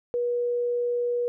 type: tone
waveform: sine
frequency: 483 Hz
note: B4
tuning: 39 cents flat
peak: -23 dBFS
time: 0.14-1.28 s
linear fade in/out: 0 ms
effects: none